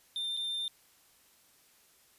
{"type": "tone with dropouts", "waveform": "triangle", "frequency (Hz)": 3595, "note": "A7", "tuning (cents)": 36, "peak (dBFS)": -31, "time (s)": [0.16, 0.68], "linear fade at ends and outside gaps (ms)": 1, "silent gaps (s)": [0.367, 0.372], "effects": ["white hiss -64 dBFS RMS until 2.18 s", "resampled to 32000 Hz"]}